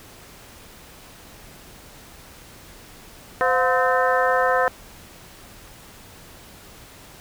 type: harmonic tone with a mistuned harmonic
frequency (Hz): 257.3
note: C4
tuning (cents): -29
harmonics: 2 / 3 / 4 / 5 / 6 / 7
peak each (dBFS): -21 / -23 / -24 / -25 / -26 / -26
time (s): 3.41-4.68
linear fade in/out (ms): 0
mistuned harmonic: 3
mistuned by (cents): -120
effects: pink hiss -45 dBFS RMS until 7.2 s